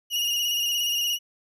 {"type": "tone with vibrato", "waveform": "35% pulse", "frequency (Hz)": 2867, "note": "F7", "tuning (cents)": 45, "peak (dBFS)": -21, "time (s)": [0.1, 1.19], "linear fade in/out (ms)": 50, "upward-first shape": "square", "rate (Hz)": 17, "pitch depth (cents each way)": 32, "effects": []}